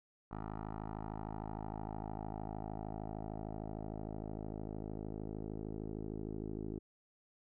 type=tone with low-pass filter sweep; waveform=10% pulse; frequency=53.2 Hz; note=G#1; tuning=42 cents sharp; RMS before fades=-43 dBFS; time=0.31-6.79 s; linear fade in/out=5 ms; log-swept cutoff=1100 to 390 Hz; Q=3; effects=none